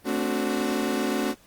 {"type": "chord", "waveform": "35% pulse", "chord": "D dominant seventh", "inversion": "second", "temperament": "equal with one note detuned", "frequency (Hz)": [220, 261.6, 289.3, 370], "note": ["A3", "C4", "D4", "F#4"], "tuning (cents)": [0, 0, -26, 0], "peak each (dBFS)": -28, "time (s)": [0.04, 1.35], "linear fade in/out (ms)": 50, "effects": ["pink hiss -56 dBFS RMS until 1.46 s", "Opus 32 kbps"]}